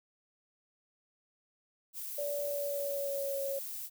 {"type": "noise", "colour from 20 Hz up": "violet", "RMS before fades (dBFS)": -41, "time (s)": [1.93, 3.9], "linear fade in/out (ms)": 50}
{"type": "tone with pitch glide", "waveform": "sine", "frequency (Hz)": [576, 551.3], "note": ["D5", "C#5"], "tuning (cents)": [-34, -10], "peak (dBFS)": -33, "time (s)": [2.18, 3.59], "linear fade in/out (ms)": 5, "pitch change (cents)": -76, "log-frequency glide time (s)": [2.42, 3.42]}
{"effects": []}